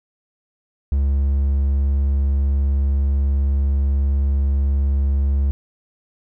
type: tone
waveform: triangle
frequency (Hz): 69.3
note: C#2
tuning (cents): 0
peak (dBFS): -13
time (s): 0.92-5.51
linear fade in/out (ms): 0
effects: none